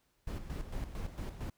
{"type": "noise with tremolo", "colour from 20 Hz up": "brown", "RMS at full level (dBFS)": -38, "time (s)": [0.27, 1.5], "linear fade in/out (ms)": 5, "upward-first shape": "square", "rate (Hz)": 4.4, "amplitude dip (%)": 60, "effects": ["pink hiss -75 dBFS RMS until 1.57 s"]}